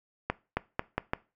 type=accelerating click train; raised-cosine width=0.5 ms; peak=-12 dBFS; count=5; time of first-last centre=0.3-1.134 s; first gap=270 ms; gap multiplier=0.83; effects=noise-tail reverb RT60 0.3 s tail -20 dB re dry